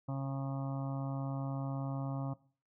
harmonic tone, 136.2 Hz, C#3, 30 cents flat, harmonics 1 / 2 / 4 / 5 / 6 / 7 / 8 / 9, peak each -35 / -41 / -47 / -49 / -51 / -52 / -53 / -54 dBFS, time 0.08-2.34 s, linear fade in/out 10 ms, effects noise-tail reverb RT60 0.4 s tail -18 dB re dry

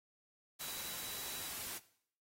sine tone in noise, 3918 Hz, B7, 15 cents flat, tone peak -51 dBFS, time 0.6-1.52 s, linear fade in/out 20 ms, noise white, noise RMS -44 dBFS, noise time 0.59-1.79 s, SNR -10 dB, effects noise-tail reverb RT60 0.6 s tail -17 dB re dry + AAC 48 kbps

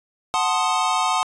square chord, F# diminished seventh, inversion none, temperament equal, 740 / 880 / 1046.5 / 1244.5 Hz, F#5 / A5 / C6 / Eb6, 0 / 0 / 0 / 0 cents, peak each -25 dBFS, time 0.34-1.23 s, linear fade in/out 0 ms, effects resampled to 22050 Hz

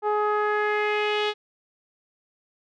sawtooth tone with low-pass filter sweep, 420.2 Hz, G#4, 20 cents sharp, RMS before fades -24 dBFS, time 0.02-1.34 s, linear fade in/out 50 ms, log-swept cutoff 1000 to 3500 Hz, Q 2.8, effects none

